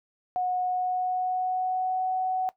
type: tone with pitch glide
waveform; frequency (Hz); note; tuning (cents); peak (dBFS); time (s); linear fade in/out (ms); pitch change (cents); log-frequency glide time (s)
sine; 730 to 746.2; F#5 to F#5; -24 to +14; -24; 0.36-2.49; 0; +38; 0.61-2.09
effects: noise-tail reverb RT60 0.1 s tail -17 dB re dry